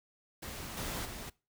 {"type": "noise with level steps", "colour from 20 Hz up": "pink", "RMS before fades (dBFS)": [-43, -38, -44], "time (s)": [0.42, 1.3], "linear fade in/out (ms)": 10, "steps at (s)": [0.77, 1.05], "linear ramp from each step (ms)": 2, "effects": ["noise-tail reverb RT60 0.3 s tail -22 dB re dry"]}